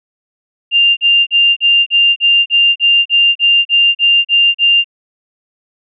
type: tone bursts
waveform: sine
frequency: 2794 Hz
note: F7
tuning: in tune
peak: -6 dBFS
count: 14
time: 0.71-4.844 s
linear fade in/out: 50 ms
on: 260 ms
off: 38 ms
effects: none